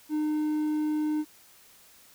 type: tone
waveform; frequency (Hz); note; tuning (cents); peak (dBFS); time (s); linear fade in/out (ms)
triangle; 304.6; D#4; -37; -23; 0.09-1.25; 50
effects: white hiss -56 dBFS RMS until 2.14 s